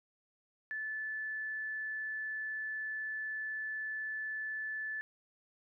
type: tone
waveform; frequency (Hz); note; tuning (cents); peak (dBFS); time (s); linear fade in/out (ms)
sine; 1742; A6; -18; -36; 0.71-5.01; 0
effects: none